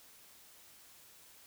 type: silence
effects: white hiss -59 dBFS RMS until 1.46 s